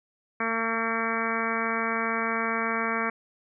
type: harmonic tone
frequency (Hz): 226.9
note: A#3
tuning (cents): -47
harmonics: 1 / 2 / 3 / 4 / 5 / 6 / 7 / 8 / 9 / 10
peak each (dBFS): -33 / -34 / -36 / -37 / -32 / -33 / -34 / -35 / -37 / -34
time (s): 0.4-3.1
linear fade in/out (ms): 5
effects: none